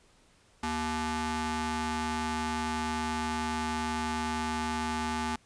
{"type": "ring-modulated tone", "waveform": "sawtooth", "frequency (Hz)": 313.9, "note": "D#4", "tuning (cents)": 15, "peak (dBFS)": -23, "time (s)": [0.63, 5.36], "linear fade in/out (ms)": 5, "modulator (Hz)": 552, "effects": ["pink hiss -63 dBFS RMS until 5.45 s", "resampled to 22050 Hz"]}